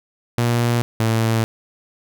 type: tone pair in turn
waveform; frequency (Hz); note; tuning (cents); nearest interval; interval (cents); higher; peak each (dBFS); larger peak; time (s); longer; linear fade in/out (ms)
sawtooth; 118.9 / 112.75; A#2 / A2; +35 / +43; minor second; 92; first; -12; neither; 0.38-0.82 / 1-1.44; neither; 0
effects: none